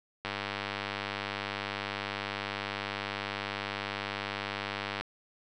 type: click train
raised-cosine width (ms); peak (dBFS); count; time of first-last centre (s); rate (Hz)
0.3; -17; 477; 0.25-5.01; 100
effects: none